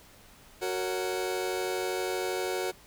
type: chord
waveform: sawtooth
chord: F# major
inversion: none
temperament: just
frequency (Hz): 370 / 462.5 / 555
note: F#4 / A#4 / C#5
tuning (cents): 0 / -14 / +2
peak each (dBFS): -27 / -31 / -33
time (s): 0.61-2.72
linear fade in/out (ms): 20
effects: pink hiss -55 dBFS RMS until 2.86 s